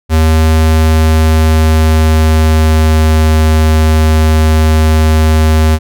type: tone with pitch glide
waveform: square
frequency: 79.4 to 78.58 Hz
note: D#2 to D#2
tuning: +36 to +18 cents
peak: -6 dBFS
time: 0.09-5.79 s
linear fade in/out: 50 ms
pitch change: -18 cents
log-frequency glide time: 0.46-3.35 s
effects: none